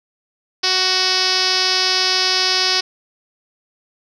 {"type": "tone with low-pass filter", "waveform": "5% pulse", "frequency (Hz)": 372.2, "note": "F#4", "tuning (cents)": 10, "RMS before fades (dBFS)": -17, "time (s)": [0.63, 2.81], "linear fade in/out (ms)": 10, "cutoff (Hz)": 5200, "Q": 5.9, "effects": []}